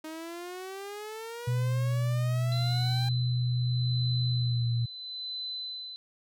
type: exponential sweep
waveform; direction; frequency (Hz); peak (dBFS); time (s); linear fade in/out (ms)
sawtooth; up; 311.1 to 800; -34; 0.04-3.09; 5
type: tone with pitch glide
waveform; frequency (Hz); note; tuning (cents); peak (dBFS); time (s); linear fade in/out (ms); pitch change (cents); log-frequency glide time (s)
sine; 123 to 118.19; B2 to A#2; -7 to +24; -25; 1.47-4.86; 10; -69; 4.27-4.67
type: tone with tremolo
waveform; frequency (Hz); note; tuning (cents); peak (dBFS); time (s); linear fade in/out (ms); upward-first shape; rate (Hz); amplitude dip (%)
sine; 4025; B7; +32; -33; 2.52-5.96; 0; sine; 0.77; 60
effects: none